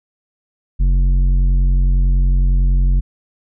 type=tone with tanh clipping; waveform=triangle; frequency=45.45 Hz; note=F#1; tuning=30 cents flat; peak=-12 dBFS; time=0.79-3.01 s; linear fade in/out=20 ms; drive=13 dB; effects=none